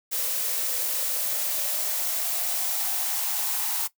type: noise with high-pass filter sweep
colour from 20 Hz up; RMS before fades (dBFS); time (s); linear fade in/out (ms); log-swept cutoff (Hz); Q
blue; -27; 0.11-3.88; 20; 460 to 870; 5.3
effects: noise-tail reverb RT60 0.1 s tail -17 dB re dry